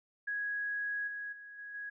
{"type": "tone with level steps", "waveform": "sine", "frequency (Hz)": 1661.2, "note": "G#6", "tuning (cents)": 0, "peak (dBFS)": [-33, -38, -47, -43, -39], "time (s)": [0.27, 1.9], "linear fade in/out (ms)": 10, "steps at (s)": [1.07, 1.32, 1.58, 1.74], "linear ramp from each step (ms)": 10, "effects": []}